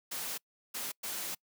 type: noise bursts at uneven times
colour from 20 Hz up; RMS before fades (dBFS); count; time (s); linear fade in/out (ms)
white; -38; 3; 0.11-0.38 / 0.74-0.92 / 1.03-1.35; 10
effects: noise-tail reverb RT60 0.1 s tail -26 dB re dry + high-pass 150 Hz 12 dB/octave